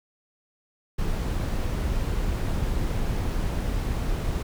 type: noise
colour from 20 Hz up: brown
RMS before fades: -26 dBFS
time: 0.98-4.43 s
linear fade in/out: 10 ms
effects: none